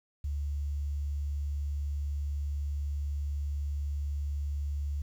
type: tone with quantisation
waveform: sine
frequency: 72 Hz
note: D2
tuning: 34 cents flat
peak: -30 dBFS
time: 0.24-5.02 s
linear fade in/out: 5 ms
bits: 10
effects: none